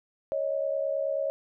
sine tone pair together, 554.4 / 623.8 Hz, C#5 / D#5, 0 / +4 cents, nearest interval major second, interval 204 cents, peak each -28 / -30 dBFS, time 0.32-1.3 s, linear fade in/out 0 ms, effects none

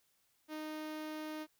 sawtooth tone with notch filter, 308.9 Hz, D#4, 12 cents flat, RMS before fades -43 dBFS, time 0.48-1.47 s, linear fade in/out 50 ms, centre 7800 Hz, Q 1.4, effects white hiss -75 dBFS RMS until 1.59 s

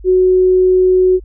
sine tone, 369.5 Hz, F#4, 2 cents flat, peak -7 dBFS, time 0.04-1.2 s, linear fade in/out 50 ms, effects added 50 Hz sine -31 dBFS peak until 1.24 s

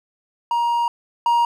triangle tone pair in turn, 944 / 944 Hz, A#5 / A#5, +22 / +22 cents, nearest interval unison, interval 0 cents, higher neither, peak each -15 / -12 dBFS, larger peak second, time 0.51-0.88 / 1.26-1.45 s, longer first, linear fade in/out 2 ms, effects none

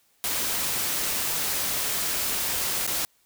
white noise with dropouts, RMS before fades -27 dBFS, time 0.24-3.05 s, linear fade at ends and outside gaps 0 ms, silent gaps 2.865-2.876 s, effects white hiss -65 dBFS RMS until 3.25 s

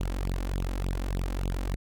sawtooth tone with flanger, 45.67 Hz, F#1, 22 cents flat, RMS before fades -30 dBFS, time 0-1.76 s, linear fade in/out 10 ms, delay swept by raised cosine 0.25 to 3.85 ms, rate 3.4 Hz, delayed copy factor +1, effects none

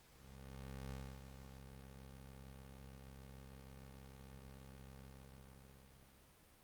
20% pulse tone with ADSR envelope, 66.6 Hz, C2, 31 cents sharp, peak -40 dBFS, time 0.08-6.5 s, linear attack 820 ms, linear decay 300 ms, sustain -9 dB, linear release 1500 ms, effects pink hiss -67 dBFS RMS until 6.63 s + Opus 48 kbps

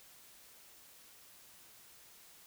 silence, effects white hiss -59 dBFS RMS until 2.46 s

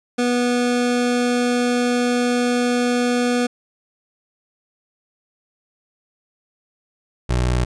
25% pulse tone pair in turn, 244.3 / 61.54 Hz, B3 / B1, -19 / -5 cents, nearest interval 2 octaves, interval 2386 cents, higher first, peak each -13 dBFS, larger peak neither, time 0.18-3.47 / 7.29-7.65 s, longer first, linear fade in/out 10 ms, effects resampled to 22050 Hz

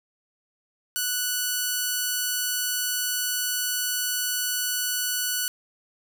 5% pulse tone, 1480 Hz, F#6, in tune, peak -13 dBFS, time 0.96-5.48 s, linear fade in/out 0 ms, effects none

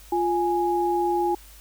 sine tone pair together, 349.2 / 830.6 Hz, F4 / G#5, 0 / 0 cents, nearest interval octave + minor third, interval 1500 cents, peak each -23 dBFS, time 0.12-1.35 s, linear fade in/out 5 ms, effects added 50 Hz sine -47 dBFS peak until 1.6 s + white hiss -50 dBFS RMS until 1.6 s

